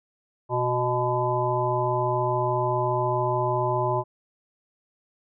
harmonic tone with a mistuned harmonic, 123.5 Hz, B2, in tune, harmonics 1 / 3 / 5 / 7 / 8, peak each -28 / -28 / -28 / -28 / -28 dBFS, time 0.49-4.04 s, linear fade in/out 50 ms, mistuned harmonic 8, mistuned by +37 cents, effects none

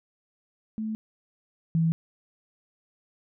sine tone pair in turn, 218.4 / 163.62 Hz, A3 / E3, -13 / -13 cents, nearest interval perfect fourth, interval 500 cents, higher first, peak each -28 / -20 dBFS, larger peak second, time 0.78-0.95 / 1.75-1.92 s, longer neither, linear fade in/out 0 ms, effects none

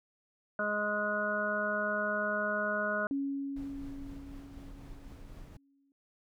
harmonic tone, 208.6 Hz, G#3, 8 cents sharp, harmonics 1 / 2 / 3 / 5 / 6 / 7, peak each -39 / -43 / -34 / -42 / -39 / -33 dBFS, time 0.59-3.07 s, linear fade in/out 2 ms
sine tone with exponential decay, 277.2 Hz, C#4, in tune, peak -29 dBFS, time 3.11-5.92 s, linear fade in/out 1 ms, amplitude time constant 610 ms
brown noise with tremolo, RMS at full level -46 dBFS, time 3.56-5.57 s, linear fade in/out 5 ms, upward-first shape triangle, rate 4 Hz, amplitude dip 30%
effects none

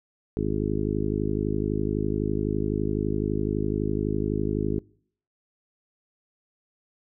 harmonic tone, 51.91 Hz, G#1, in tune, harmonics 1 / 2 / 3 / 4 / 5 / 6 / 7 / 8, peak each -32 / -32 / -32 / -32 / -32 / -32 / -32 / -32 dBFS, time 0.37-4.79 s, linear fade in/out 0 ms, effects noise-tail reverb RT60 0.6 s tail -25 dB re dry

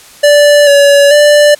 square tone with pitch steps, 584 / 568 / 589 Hz, D5 / C#5 / D5, -10 / +42 / +5 cents, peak -3 dBFS, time 0.23-1.55 s, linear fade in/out 10 ms, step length 440 ms, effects white hiss -36 dBFS RMS until 1.59 s + low-pass 11000 Hz 12 dB/octave

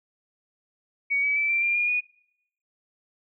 sine tone with pitch steps, 2249 / 2283 / 2318 / 2353 / 2388 / 2424 / 2461 Hz, C#7 / D7 / D7 / D7 / D7 / D#7 / D#7, +24 / -50 / -23 / +3 / +28 / -46 / -20 cents, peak -21 dBFS, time 1.1-2.01 s, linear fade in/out 20 ms, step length 130 ms, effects noise-tail reverb RT60 0.8 s tail -25 dB re dry

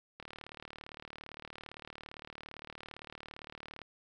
click train, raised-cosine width 0.3 ms, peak -29 dBFS, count 137, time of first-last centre 0.2-3.817 s, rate 37.6 Hz, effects none

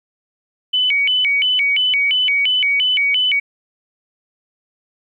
sine tone with vibrato, 2603 Hz, E7, 22 cents flat, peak -13 dBFS, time 0.73-3.4 s, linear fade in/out 10 ms, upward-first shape square, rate 2.9 Hz, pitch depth 250 cents each way, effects 9-bit

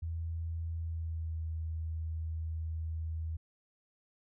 sine tone with pitch glide, 82.41 to 80.48 Hz, E2 to E2, 0 to -41 cents, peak -34 dBFS, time 0.02-3.37 s, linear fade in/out 10 ms, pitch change -41 cents, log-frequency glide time 0.79-1.37 s, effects none

